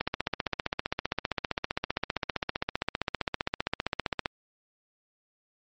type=click train; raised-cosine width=0.3 ms; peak=-11 dBFS; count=66; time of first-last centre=0.01-4.258 s; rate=15.3 Hz; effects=MP3 32 kbps